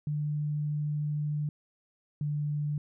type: tone pair in turn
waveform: sine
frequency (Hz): 148.9 / 147.79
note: D3 / D3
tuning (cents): +24 / +11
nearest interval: unison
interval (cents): 13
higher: first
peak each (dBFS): -28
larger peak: neither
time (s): 0.07-1.49 / 2.21-2.78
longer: first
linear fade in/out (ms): 2
effects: none